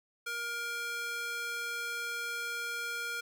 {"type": "tone with high-pass filter", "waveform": "square", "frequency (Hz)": 470.9, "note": "A#4", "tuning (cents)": 18, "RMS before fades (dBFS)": -37, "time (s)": [0.26, 3.21], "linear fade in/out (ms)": 10, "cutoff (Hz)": 1400, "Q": 1.5, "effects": []}